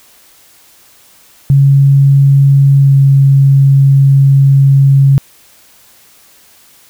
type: tone with pitch glide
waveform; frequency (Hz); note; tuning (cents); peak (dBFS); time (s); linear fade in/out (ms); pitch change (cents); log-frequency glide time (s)
sine; 138.59 to 137.47; C#3 to C#3; 0 to -14; -3; 1.5-5.18; 0; -14; 2.8-2.93
effects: white hiss -44 dBFS RMS until 6.89 s